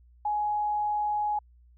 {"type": "tone", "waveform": "sine", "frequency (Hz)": 837, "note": "G#5", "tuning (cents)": 13, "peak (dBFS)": -25, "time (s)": [0.25, 1.39], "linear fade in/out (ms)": 5, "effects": ["added 60 Hz sine -54 dBFS peak until 1.77 s"]}